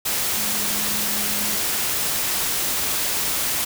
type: tone in noise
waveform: sine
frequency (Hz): 207.7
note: G#3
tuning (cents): 0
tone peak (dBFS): -34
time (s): 0.36-1.56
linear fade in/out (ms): 10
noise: white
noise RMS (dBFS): -23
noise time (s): 0.05-3.65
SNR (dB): -14
effects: none